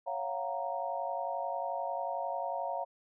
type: chord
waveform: sine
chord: Gb major seventh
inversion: second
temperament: equal with one note detuned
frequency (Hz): 554.4 / 688.8 / 740 / 932.3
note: Db5 / F5 / Gb5 / Bb5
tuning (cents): 0 / -24 / 0 / 0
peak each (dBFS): -39 / -37 / -39 / -38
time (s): 0.06-2.85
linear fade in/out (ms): 20
effects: none